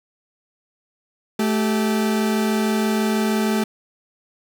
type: tone pair together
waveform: 40% pulse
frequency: 217.5 / 388.8 Hz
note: A3 / G4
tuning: -20 / -14 cents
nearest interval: minor seventh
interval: 1006 cents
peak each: -18 / -24 dBFS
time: 1.39-3.64 s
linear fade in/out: 5 ms
effects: none